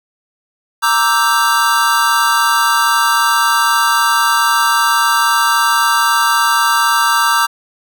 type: chord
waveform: square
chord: E half-diminished seventh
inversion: second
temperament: equal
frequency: 932.3 / 1174.7 / 1318.5 / 1568 Hz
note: Bb5 / D6 / E6 / G6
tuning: 0 / 0 / 0 / 0 cents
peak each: -17 dBFS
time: 0.82-7.47 s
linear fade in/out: 20 ms
effects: none